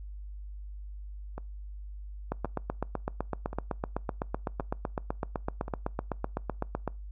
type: two click trains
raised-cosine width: 1 ms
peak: -24 / -16 dBFS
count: 5 / 37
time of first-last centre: 1.38-5.681 / 2.32-6.877 s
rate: 0.93 / 7.9 Hz
effects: noise-tail reverb RT60 0.3 s tail -25 dB re dry + added 50 Hz sine -39 dBFS peak until 7.11 s